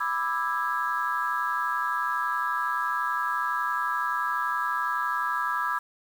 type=chord; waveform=sine; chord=E dominant seventh; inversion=second; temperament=just; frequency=988.9 / 1186.7 / 1318.5 / 1648.1 Hz; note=B5 / D6 / E6 / G#6; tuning=+2 / +18 / 0 / -14 cents; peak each=-30 dBFS; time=0-5.79 s; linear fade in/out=10 ms; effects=tanh soft clip ceiling -15 dBFS + 8-bit